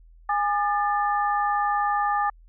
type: tone cluster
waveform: sine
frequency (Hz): 824 / 1208 / 1756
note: G#5 / D6 / A6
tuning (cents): -14 / +48 / -4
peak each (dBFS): -23 / -25 / -31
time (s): 0.29-2.3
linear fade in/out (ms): 5
effects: added 41 Hz sine -48 dBFS peak until 2.48 s